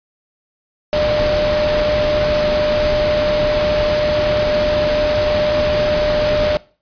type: tone in noise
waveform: sine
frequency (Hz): 600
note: D5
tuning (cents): +37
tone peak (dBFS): -14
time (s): 0.93-6.57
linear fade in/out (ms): 0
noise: pink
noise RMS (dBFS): -21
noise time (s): 0.93-6.57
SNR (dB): +4
effects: noise-tail reverb RT60 0.4 s tail -21 dB re dry + resampled to 11025 Hz